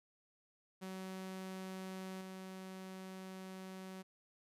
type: tone with level steps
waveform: sawtooth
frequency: 188.4 Hz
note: F#3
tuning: 32 cents sharp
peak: -40 / -43 dBFS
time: 0.81-4.03 s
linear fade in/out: 20 ms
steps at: 2.21 s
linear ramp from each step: 2 ms
effects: resampled to 32000 Hz